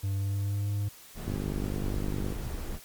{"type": "tone with pitch glide", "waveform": "triangle", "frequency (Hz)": [98, 101.81], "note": ["G2", "G#2"], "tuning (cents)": [0, -34], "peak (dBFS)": -25, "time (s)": [0.03, 0.89], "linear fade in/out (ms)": 10, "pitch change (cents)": 66, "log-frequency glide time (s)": [0.15, 0.7]}
{"type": "noise", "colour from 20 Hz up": "brown", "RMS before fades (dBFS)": -35, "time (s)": [1.14, 2.8], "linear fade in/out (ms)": 50}
{"type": "click train", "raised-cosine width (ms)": 3, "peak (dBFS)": -20, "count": 53, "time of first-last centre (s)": [1.28, 2.324], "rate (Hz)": 49.8}
{"effects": ["white hiss -51 dBFS RMS until 2.84 s", "MP3 96 kbps"]}